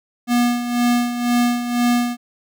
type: tone with tremolo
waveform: square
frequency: 241.5 Hz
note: B3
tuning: 39 cents flat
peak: -14 dBFS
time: 0.27-2.17 s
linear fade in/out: 50 ms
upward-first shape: sine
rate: 2 Hz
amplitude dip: 65%
effects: none